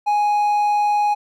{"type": "tone", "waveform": "triangle", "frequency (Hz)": 830.6, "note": "G#5", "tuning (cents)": 0, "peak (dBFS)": -13, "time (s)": [0.06, 1.15], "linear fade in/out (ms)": 20, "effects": []}